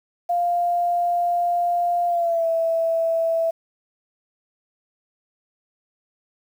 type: tone with pitch glide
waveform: sine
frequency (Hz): 698.5 to 659.3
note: F5 to E5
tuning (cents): 0 to 0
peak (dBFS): -18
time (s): 0.29-3.51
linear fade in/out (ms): 10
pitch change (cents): -100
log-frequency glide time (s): 2.07-2.47
effects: 8-bit